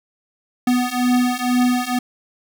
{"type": "beating tone pair", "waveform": "square", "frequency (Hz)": [246.9, 249], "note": ["B3", "B3"], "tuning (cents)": [0, 14], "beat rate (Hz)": 2.1, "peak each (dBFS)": [-20, -19], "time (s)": [0.67, 1.99], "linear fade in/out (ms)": 5, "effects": []}